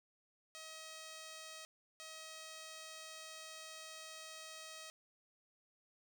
5% pulse tone bursts at uneven times, 635 Hz, D#5, 35 cents sharp, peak -38 dBFS, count 2, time 0.55-1.65 / 2-4.9 s, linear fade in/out 0 ms, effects none

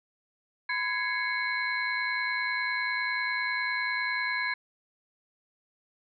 sine tone cluster, 1010 / 1663 / 2099 / 2209 / 4070 Hz, B5 / G#6 / C7 / C#7 / C8, +39 / +2 / +5 / -7 / -49 cents, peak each -35 / -31 / -37 / -32 / -39 dBFS, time 0.69-4.54 s, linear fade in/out 5 ms, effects none

